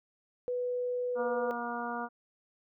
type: tone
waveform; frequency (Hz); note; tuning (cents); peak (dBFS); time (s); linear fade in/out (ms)
sine; 493.9; B4; 0; -30; 0.48-1.51; 0
type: harmonic tone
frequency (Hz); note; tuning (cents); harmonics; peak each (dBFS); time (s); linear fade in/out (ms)
238.1; A#3; +37; 1 / 2 / 3 / 4 / 5 / 6; -40 / -42 / -39 / -40 / -41 / -41; 1.15-2.09; 50
effects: none